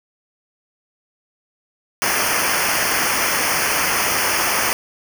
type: noise with comb filter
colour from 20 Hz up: pink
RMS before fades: -19 dBFS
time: 2.02-4.73 s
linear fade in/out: 0 ms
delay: 0.26 ms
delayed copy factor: -0.95
effects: none